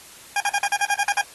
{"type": "tone bursts", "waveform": "20% pulse", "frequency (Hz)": 811, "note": "G#5", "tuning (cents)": -41, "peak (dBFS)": -14, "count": 10, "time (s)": [0.36, 1.213], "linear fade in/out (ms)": 2, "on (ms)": 43, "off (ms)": 47, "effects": ["white hiss -45 dBFS RMS until 1.34 s", "AAC 32 kbps"]}